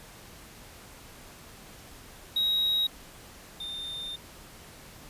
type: tone pair in turn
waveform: triangle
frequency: 3806 / 3619 Hz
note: A#7 / A7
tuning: +35 / +48 cents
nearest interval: minor second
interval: 87 cents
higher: first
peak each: -22 / -33 dBFS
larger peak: first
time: 2.36-2.87 / 3.6-4.16 s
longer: second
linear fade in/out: 5 ms
effects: pink hiss -49 dBFS RMS until 5.09 s + resampled to 32000 Hz